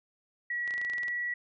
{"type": "tone with pitch glide", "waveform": "sine", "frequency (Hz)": [1925, 1936.2], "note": ["B6", "B6"], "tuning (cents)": [-45, -35], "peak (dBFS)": -30, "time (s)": [0.5, 1.34], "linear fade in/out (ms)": 5, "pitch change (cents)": 10, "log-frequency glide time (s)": [0.61, 0.8]}
{"type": "clicks", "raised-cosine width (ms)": 0.2, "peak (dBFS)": -28, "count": 11, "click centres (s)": [0.677, 0.708, 0.739, 0.78, 0.815, 0.849, 0.899, 0.935, 0.982, 1.033, 1.082]}
{"effects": []}